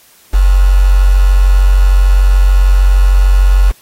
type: tone with quantisation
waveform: sine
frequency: 46.67 Hz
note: F#1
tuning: 16 cents sharp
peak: -4 dBFS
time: 0.33-3.72 s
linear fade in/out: 20 ms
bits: 4
effects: white hiss -45 dBFS RMS until 3.81 s + AAC 48 kbps